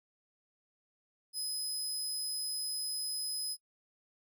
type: tone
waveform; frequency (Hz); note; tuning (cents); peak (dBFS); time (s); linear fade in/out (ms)
25% pulse; 5050; D#8; +25; -30; 1.33-3.57; 50
effects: noise-tail reverb RT60 0.1 s tail -23 dB re dry